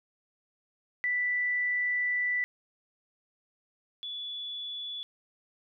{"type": "tone pair in turn", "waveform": "sine", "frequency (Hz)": [1975.5, 3434], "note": ["B6", "A7"], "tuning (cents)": [0, -43], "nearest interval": "minor seventh", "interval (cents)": 957, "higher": "second", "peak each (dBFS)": [-26, -35], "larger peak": "first", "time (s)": [[1.04, 2.44], [4.03, 5.03]], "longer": "first", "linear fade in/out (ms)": 0, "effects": []}